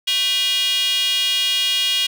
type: tone with high-pass filter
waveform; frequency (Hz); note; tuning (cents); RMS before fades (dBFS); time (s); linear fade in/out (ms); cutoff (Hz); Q
square; 220; A3; 0; -19; 0.07-2.07; 10; 3100; 7.6
effects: none